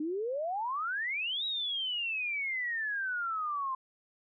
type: exponential two-way sweep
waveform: sine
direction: up then down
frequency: 294.6 to 3873 to 1035 Hz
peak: -31 dBFS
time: 0-3.75 s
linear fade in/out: 5 ms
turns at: 1.45 s
effects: none